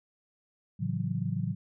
sine chord, F# minor seventh, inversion first, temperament just, 111 / 138.75 / 166.5 / 185 Hz, A2 / C#3 / E3 / F#3, +16 / +2 / +18 / 0 cents, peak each -34 dBFS, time 0.79-1.55 s, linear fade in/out 20 ms, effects none

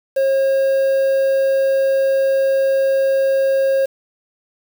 triangle tone with quantisation, 540 Hz, C#5, 45 cents flat, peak -11 dBFS, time 0.16-3.86 s, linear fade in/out 10 ms, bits 6, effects none

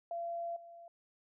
sine tone with level steps, 682 Hz, F5, 41 cents flat, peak -36 / -50 dBFS, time 0.11-0.88 s, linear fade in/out 2 ms, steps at 0.56 s, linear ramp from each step 5 ms, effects none

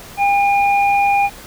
sine tone pair together, 804 / 2425 Hz, G5 / D#7, +44 / -45 cents, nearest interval octave + perfect fifth, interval 1911 cents, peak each -12 / -19 dBFS, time 0.17-1.3 s, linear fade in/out 50 ms, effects pink hiss -37 dBFS RMS until 1.46 s

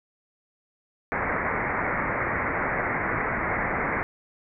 white low-pass noise, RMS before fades -27 dBFS, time 1.12-4.03 s, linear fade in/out 0 ms, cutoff 2200 Hz, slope 96 dB/octave, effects none

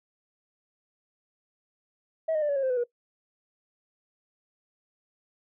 sine tone with pitch steps, 643 / 616.8 / 591.7 / 567.6 / 544.5 / 522.3 / 501 / 480.6 Hz, E5 / D#5 / D5 / C#5 / C#5 / C5 / B4 / B4, -43 / -15 / +13 / +41 / -31 / -3 / +25 / -47 cents, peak -22 dBFS, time 2.28-2.84 s, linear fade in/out 10 ms, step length 70 ms, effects noise-tail reverb RT60 0.1 s tail -20 dB re dry + tanh soft clip ceiling -21 dBFS

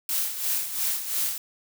blue noise with tremolo, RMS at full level -25 dBFS, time 0.09-1.38 s, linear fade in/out 2 ms, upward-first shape sine, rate 2.9 Hz, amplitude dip 65%, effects none

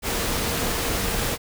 sine tone in noise, 464.6 Hz, A#4, 6 cents flat, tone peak -35 dBFS, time 0.02-1.38 s, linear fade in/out 50 ms, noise pink, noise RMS -25 dBFS, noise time 0.02-1.38 s, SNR -13 dB, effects none

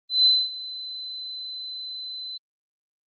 sine tone with ADSR envelope, 4037 Hz, B7, 37 cents sharp, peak -13 dBFS, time 0.09-2.38 s, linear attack 160 ms, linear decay 240 ms, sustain -19 dB, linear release 14 ms, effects Opus 32 kbps

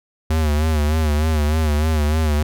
square tone with vibrato, 76.7 Hz, D#2, 24 cents flat, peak -16 dBFS, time 0.3-2.43 s, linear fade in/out 5 ms, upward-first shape sine, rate 3.3 Hz, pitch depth 71 cents each way, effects none

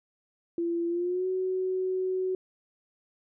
sine tone with pitch glide, 340 to 372.9 Hz, F4 to F#4, -46 to +14 cents, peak -26 dBFS, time 0.58-2.35 s, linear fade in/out 2 ms, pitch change +160 cents, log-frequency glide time 0.88-1.27 s, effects none

